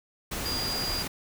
sine tone in noise, 4824 Hz, D8, 46 cents sharp, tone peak -30 dBFS, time 0.45-1.03 s, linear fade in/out 10 ms, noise pink, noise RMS -33 dBFS, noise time 0.31-1.08 s, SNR 0 dB, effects none

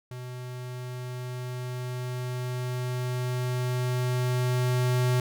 square tone with level ramp, 125.2 Hz, B2, 24 cents sharp, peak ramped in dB -37 to -22 dBFS, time 0.11-5.2 s, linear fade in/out 2 ms, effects none

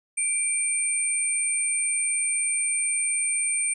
sine tone pair together, 2349 / 8864 Hz, D7 / C#9, 0 / -1 cents, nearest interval octave + major seventh, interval 2299 cents, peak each -30 / -23 dBFS, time 0.17-3.74 s, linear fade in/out 10 ms, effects none

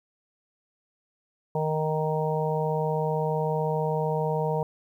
harmonic tone, 155.6 Hz, D#3, in tune, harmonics 1 / 3 / 4 / 5 / 6, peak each -28 / -28 / -32 / -34 / -32 dBFS, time 1.55-4.63 s, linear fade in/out 2 ms, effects 10-bit

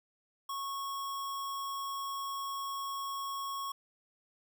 sine tone with sample-and-hold, 1100 Hz, C#6, 14 cents flat, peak -35 dBFS, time 0.49-3.72 s, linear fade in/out 5 ms, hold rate 4410 Hz, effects none

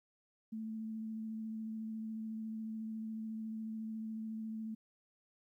sine tone with vibrato, 220.4 Hz, A3, 3 cents sharp, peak -39 dBFS, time 0.52-4.75 s, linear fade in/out 10 ms, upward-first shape sine, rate 14 Hz, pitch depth 14 cents each way, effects 13-bit

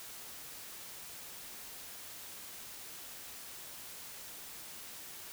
silence, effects white hiss -48 dBFS RMS until 5.32 s

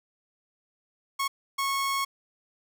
sawtooth tone bursts at uneven times, 1098 Hz, C#6, 17 cents flat, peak -22 dBFS, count 2, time 1.19-1.28 / 1.58-2.05 s, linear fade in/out 10 ms, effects none

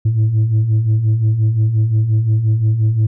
sine beating tone pair, 105.6 / 111.3 Hz, G#2 / A2, +29 / +20 cents, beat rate 5.7 Hz, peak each -17 / -10 dBFS, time 0.05-3.07 s, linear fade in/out 10 ms, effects tanh soft clip ceiling -9 dBFS

